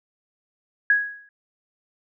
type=tone with exponential decay; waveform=sine; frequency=1661 Hz; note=G#6; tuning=in tune; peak=-12 dBFS; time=0.9-1.29 s; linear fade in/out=2 ms; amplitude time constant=83 ms; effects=none